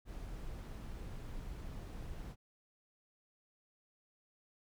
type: noise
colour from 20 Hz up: brown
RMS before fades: -45 dBFS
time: 0.05-2.36 s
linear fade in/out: 50 ms
effects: none